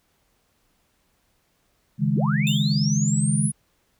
sine chord, C# suspended second, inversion none, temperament equal with one note detuned, 138.59 / 157.64 / 207.7 Hz, C#3 / D#3 / G#3, 0 / +23 / 0 cents, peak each -23 dBFS, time 1.98-3.52 s, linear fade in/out 50 ms
sine linear sweep, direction up, 89.4 to 10480 Hz, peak -27 dBFS, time 2.14-3.52 s, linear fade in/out 10 ms
30% pulse tone with exponential decay, 3610 Hz, A7, 44 cents sharp, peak -22 dBFS, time 2.47-2.93 s, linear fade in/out 1 ms, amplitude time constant 100 ms
effects pink hiss -67 dBFS RMS until 3.99 s

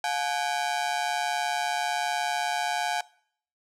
sawtooth ring-modulated tone, 784 Hz, G5, in tune, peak -19 dBFS, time 0.04-3.01 s, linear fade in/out 2 ms, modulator 70.6 Hz, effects noise-tail reverb RT60 0.6 s tail -22 dB re dry + low-pass 9000 Hz 12 dB/octave

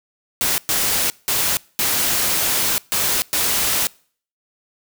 white noise bursts at uneven times, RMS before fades -19 dBFS, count 6, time 0.41-0.58 / 0.69-1.1 / 1.28-1.57 / 1.79-2.78 / 2.92-3.22 / 3.33-3.87 s, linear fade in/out 0 ms, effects noise-tail reverb RT60 0.5 s tail -25 dB re dry

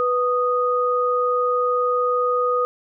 sine tone pair together, 493.9 / 1240.6 Hz, B4 / D#6, 0 / -5 cents, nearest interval octave + major third, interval 1595 cents, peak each -20 dBFS, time 0-2.65 s, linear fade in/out 0 ms, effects none

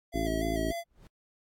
square tone with vibrato, 661 Hz, E5, 5 cents sharp, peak -34 dBFS, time 0.12-0.84 s, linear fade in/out 50 ms, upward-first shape square, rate 3.4 Hz, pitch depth 47 cents each way
harmonic tone, 55 Hz, A1, in tune, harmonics 1 / 2 / 3 / 4 / 5 / 6 / 7 / 8, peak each -34 / -41 / -40 / -42 / -34 / -35 / -37 / -46 dBFS, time 0.14-0.72 s, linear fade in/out 5 ms
brown noise with exponential growth, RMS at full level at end -45 dBFS, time 0.83-1.07 s, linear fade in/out 2 ms, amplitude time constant 52 ms
effects AAC 64 kbps

